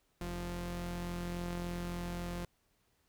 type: tone pair together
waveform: sawtooth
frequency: 43.58 / 174.7 Hz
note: F1 / F3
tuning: -3 / +1 cents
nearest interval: 2 octaves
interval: 2404 cents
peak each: -38 / -35 dBFS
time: 0.21-2.45 s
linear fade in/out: 0 ms
effects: pink hiss -75 dBFS RMS until 3.08 s